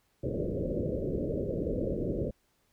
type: low-pass noise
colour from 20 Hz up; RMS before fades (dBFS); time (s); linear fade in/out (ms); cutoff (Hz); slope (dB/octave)
white; -32; 0.23-2.31; 10; 580; 96
effects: pink hiss -72 dBFS RMS until 2.72 s